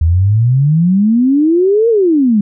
sine exponential two-way sweep, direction up then down, 77.78 to 473.1 to 197.9 Hz, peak -7 dBFS, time 0.01-2.41 s, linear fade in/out 5 ms, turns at 1.89 s, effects none

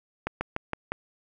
slowing click train, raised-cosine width 0.5 ms, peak -13 dBFS, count 5, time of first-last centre 0.27-0.92 s, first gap 140 ms, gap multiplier 1.1, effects none

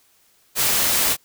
white noise, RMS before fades -19 dBFS, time 0.55-1.17 s, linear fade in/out 50 ms, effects white hiss -59 dBFS RMS until 1.24 s

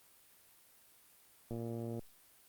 click train, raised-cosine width 2 ms, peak -29 dBFS, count 57, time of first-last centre 1.51-1.993 s, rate 116 Hz, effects white hiss -64 dBFS RMS until 2.48 s + Opus 32 kbps

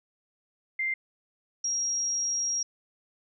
sine tone pair in turn, 2093 / 5633 Hz, C7 / F8, 0 / +14 cents, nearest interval octave + perfect fourth, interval 1714 cents, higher second, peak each -26 dBFS, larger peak neither, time 0.79-0.94 / 1.64-2.63 s, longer second, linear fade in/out 5 ms, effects none

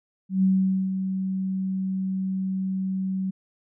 sine tone with ADSR envelope, 189.7 Hz, F#3, 43 cents sharp, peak -16 dBFS, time 0.29-3.31 s, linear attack 140 ms, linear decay 470 ms, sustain -8 dB, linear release 13 ms, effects none

